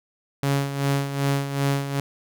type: tone with tremolo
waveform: sawtooth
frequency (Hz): 139.5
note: C#3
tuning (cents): +11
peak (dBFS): -15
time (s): 0.43-2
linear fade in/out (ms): 0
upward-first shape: sine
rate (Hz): 2.6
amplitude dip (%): 65
effects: none